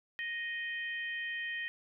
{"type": "harmonic tone", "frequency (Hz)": 622.3, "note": "D#5", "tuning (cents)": 0, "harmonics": [3, 4, 5], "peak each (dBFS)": [-36, -44, -45], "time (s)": [0.19, 1.68], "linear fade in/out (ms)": 0, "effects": []}